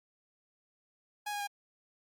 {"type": "tone with pitch steps", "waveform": "sawtooth", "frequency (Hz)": [830.6, 820.6, 810.7], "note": ["G#5", "G#5", "G#5"], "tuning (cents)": [0, -21, -42], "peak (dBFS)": -31, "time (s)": [1.26, 1.473], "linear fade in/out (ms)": 10, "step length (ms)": 71, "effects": ["Opus 48 kbps"]}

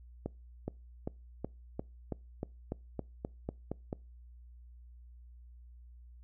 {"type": "accelerating click train", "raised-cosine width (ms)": 2, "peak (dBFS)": -22, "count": 13, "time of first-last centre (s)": [0.26, 3.929], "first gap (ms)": 420, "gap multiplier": 0.94, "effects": ["noise-tail reverb RT60 0.3 s tail -25 dB re dry", "added 60 Hz sine -51 dBFS peak until 6.23 s"]}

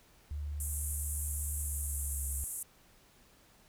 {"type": "tone with pitch glide", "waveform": "sine", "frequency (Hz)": [73.6, 69.07], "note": ["D2", "C#2"], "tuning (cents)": [4, -6], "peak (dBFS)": -35, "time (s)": [0.31, 2.44], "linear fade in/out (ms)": 0, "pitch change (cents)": -110, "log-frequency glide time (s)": [1.58, 2.28]}
{"type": "band-pass noise", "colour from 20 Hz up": "white", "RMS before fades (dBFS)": -40, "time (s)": [0.6, 2.63], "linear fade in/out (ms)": 2, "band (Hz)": [7700, 12000], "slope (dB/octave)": 48}
{"effects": ["pink hiss -63 dBFS RMS until 3.68 s"]}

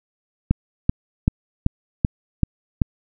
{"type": "click train", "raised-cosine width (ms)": 5, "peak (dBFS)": -3, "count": 7, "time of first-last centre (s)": [0.51, 2.818], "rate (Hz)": 2.6, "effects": []}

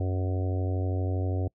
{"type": "harmonic tone", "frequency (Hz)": 92.5, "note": "F#2", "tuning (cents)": 0, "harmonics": [1, 3, 4, 5, 6, 7, 8], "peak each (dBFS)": [-26, -36, -38, -40, -42, -43, -44], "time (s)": [0, 1.48], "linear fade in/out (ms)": 5, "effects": ["noise-tail reverb RT60 0.1 s tail -25 dB re dry"]}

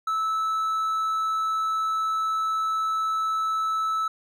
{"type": "tone", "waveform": "triangle", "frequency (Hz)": 1308, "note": "E6", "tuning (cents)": -14, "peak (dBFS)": -21, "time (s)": [0.07, 4.08], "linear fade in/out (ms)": 5, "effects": []}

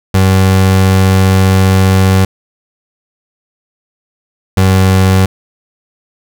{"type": "tone pair in turn", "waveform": "30% pulse", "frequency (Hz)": [95, 94.65], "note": ["F#2", "F#2"], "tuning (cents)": [46, 40], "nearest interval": "unison", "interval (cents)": 6, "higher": "first", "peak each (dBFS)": -3, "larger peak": "neither", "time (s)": [[0.14, 2.25], [4.57, 5.26]], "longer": "first", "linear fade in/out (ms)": 5, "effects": []}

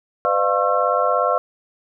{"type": "tone cluster", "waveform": "sine", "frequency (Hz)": [506, 603, 700, 1084, 1342], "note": ["B4", "D5", "F5", "C#6", "E6"], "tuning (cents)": [42, 46, 4, -39, 31], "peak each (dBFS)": -22, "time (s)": [0.25, 1.38], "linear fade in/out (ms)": 0, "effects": []}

